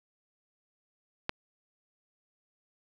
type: click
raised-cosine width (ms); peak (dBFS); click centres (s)
0.3; -13; 1.294
effects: none